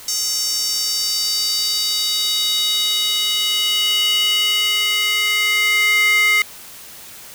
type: tone with high-pass filter sweep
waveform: square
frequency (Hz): 420.4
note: G#4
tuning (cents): +21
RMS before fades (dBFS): -18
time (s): 0.08-6.42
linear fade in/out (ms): 2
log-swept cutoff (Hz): 5800 to 2000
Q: 4.6
effects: white hiss -38 dBFS RMS until 7.34 s